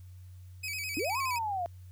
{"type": "tone with vibrato", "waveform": "sawtooth", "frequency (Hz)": 2407, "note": "D7", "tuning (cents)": 42, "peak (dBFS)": -31, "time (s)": [0.63, 1.39], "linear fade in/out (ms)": 10, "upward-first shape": "square", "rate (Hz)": 9.6, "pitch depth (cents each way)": 86}
{"type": "linear two-way sweep", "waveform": "sine", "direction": "up then down", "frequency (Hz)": [263.8, 1108.7, 674], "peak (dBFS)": -30, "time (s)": [0.97, 1.66], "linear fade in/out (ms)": 0, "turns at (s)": 1.19}
{"effects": ["added 91 Hz sine -46 dBFS peak until 1.91 s", "white hiss -68 dBFS RMS until 1.91 s"]}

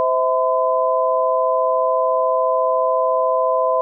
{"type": "tone cluster", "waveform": "sine", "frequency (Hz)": [516, 650, 1015], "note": ["C5", "E5", "B5"], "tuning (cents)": [-24, -24, 47], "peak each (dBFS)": -19, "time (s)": [0, 3.81], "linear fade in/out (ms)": 0, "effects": []}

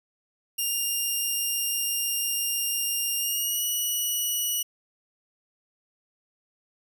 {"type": "tone with pitch glide", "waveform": "5% pulse", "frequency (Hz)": [2806, 2930], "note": ["F7", "F#7"], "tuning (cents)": [8, -18], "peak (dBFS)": -17, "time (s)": [0.58, 4.63], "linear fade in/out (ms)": 10, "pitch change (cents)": 74, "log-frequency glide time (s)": [3.18, 3.63], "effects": []}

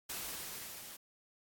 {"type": "noise with level ramp", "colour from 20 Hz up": "white", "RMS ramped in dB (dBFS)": [-40, -50], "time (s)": [0.09, 0.97], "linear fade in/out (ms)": 10, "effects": ["AAC 64 kbps"]}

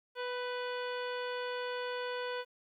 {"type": "harmonic tone with a mistuned harmonic", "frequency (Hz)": 493.9, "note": "B4", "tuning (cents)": 0, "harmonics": [1, 2, 3, 4, 5, 6, 7, 9], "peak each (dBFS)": [-37, -42, -43, -50, -50, -49, -50, -55], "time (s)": [0.15, 2.45], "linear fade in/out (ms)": 50, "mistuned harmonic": 3, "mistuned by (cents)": 20, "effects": ["12-bit"]}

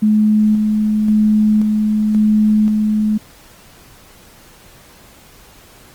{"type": "tone with tremolo", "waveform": "sine", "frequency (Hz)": 213.5, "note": "G#3", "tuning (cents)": 48, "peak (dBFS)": -9, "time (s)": [0.02, 3.18], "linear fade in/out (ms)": 10, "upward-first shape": "square", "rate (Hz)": 0.94, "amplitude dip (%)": 30, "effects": ["pink hiss -44 dBFS RMS until 5.94 s", "Opus 24 kbps"]}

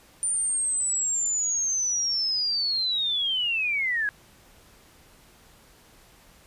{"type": "linear sweep", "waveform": "sine", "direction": "down", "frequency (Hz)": [9190, 1625], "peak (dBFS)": -23, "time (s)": [0.23, 4.09], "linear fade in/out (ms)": 0, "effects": ["pink hiss -55 dBFS RMS until 6.46 s", "resampled to 32000 Hz"]}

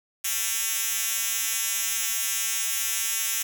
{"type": "tone with high-pass filter", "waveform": "5% pulse", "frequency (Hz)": 224.9, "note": "A3", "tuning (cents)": 38, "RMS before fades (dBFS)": -27, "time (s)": [0.24, 3.43], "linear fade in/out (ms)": 10, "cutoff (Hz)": 5600, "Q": 0.57, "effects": []}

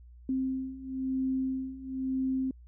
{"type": "beating tone pair", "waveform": "sine", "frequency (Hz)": [261.9, 262.9], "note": ["C4", "C4"], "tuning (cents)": [2, 8], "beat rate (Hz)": 1, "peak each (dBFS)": [-34, -31], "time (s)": [0.29, 2.51], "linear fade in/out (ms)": 2, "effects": ["added 60 Hz sine -49 dBFS peak until 2.67 s"]}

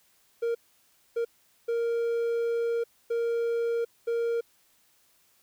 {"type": "tone bursts at uneven times", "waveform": "triangle", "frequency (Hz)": 466.2, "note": "A#4", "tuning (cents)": 0, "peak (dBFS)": -23, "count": 5, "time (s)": [[0.42, 0.55], [1.16, 1.25], [1.68, 2.84], [3.1, 3.85], [4.07, 4.41]], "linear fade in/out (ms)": 10, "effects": ["white hiss -65 dBFS RMS until 5.42 s"]}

